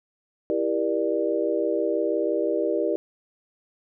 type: chord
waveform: sine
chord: E half-diminished seventh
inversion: none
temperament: just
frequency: 329.6 / 395.6 / 474.7 / 593.3 Hz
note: E4 / G4 / Bb4 / D5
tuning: 0 / +16 / +31 / +18 cents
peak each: -27 dBFS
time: 0.5-2.96 s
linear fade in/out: 0 ms
effects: none